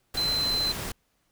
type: tone in noise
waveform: sine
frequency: 4073 Hz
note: C8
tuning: 47 cents flat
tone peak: -24 dBFS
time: 0.17-0.72 s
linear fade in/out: 5 ms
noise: pink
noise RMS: -34 dBFS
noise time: 0.14-0.92 s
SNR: +7 dB
effects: pink hiss -71 dBFS RMS until 1.31 s